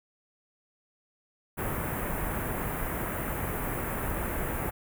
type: band-stop noise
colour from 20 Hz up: pink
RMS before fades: -32 dBFS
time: 1.57-4.71 s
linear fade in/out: 20 ms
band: 2100 to 11000 Hz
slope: 24 dB/octave
effects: none